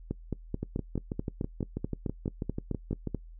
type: two click trains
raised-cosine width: 3 ms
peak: -19 / -18 dBFS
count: 16 / 15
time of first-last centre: 0.63-3.073 / 0.11-3.147 s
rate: 6.14 / 4.61 Hz
effects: noise-tail reverb RT60 0.1 s tail -22 dB re dry + added 41 Hz sine -45 dBFS peak until 3.39 s